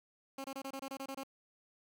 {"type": "tone bursts", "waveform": "15% pulse", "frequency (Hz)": 270.6, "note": "C#4", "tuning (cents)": -42, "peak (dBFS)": -34, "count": 10, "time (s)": [0.38, 1.235], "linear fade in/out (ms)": 5, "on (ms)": 63, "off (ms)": 25, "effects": []}